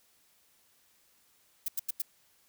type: noise bursts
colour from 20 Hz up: violet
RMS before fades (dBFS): -31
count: 4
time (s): 1.66-2.019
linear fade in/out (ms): 5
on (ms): 23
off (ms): 89
effects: white hiss -67 dBFS RMS until 2.48 s